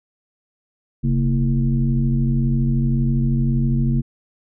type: tone with frequency modulation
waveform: sine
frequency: 135.3 Hz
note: C#3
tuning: 42 cents flat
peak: -15 dBFS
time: 1.03-4.02 s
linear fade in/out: 20 ms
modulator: 94.4 Hz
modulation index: 1.1
effects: none